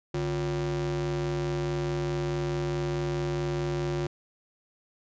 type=ring-modulated tone; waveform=square; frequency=103.83 Hz; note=G#2; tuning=in tune; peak=-25 dBFS; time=0.14-4.07 s; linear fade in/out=5 ms; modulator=250 Hz; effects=resampled to 16000 Hz